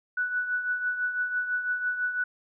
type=tone with tremolo; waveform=sine; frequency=1481 Hz; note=F#6; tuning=1 cent sharp; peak=-23 dBFS; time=0.17-2.24 s; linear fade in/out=5 ms; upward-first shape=triangle; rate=6 Hz; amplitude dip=65%; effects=none